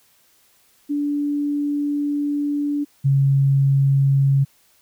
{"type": "tone pair in turn", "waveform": "sine", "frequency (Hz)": [290, 137.58], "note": ["D4", "C#3"], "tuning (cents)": [-22, -13], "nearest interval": "octave + minor second", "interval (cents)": 1291, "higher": "first", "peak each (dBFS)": [-19, -13], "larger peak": "second", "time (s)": [[0.89, 2.85], [3.04, 4.45]], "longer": "first", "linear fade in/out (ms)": 20, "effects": ["white hiss -58 dBFS RMS until 4.81 s"]}